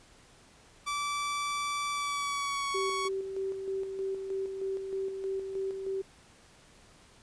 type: tone with pitch glide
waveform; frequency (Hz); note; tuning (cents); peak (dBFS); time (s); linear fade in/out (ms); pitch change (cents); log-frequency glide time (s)
sawtooth; 1160 to 1115.3; D6 to C#6; -22 to +10; -27; 0.86-3.09; 20; -68; 1.92-2.7
type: tone with tremolo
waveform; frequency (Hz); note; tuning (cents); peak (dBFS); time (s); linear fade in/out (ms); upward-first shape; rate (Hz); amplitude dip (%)
sine; 386.1; G4; -26; -30; 2.74-6.02; 10; square; 3.2; 45
effects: pink hiss -58 dBFS RMS until 7.22 s + resampled to 22050 Hz